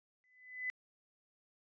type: tone with exponential growth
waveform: sine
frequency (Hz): 2008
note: B6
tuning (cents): +28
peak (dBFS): -33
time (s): 0.24-0.7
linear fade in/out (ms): 0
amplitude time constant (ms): 100
effects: resampled to 16000 Hz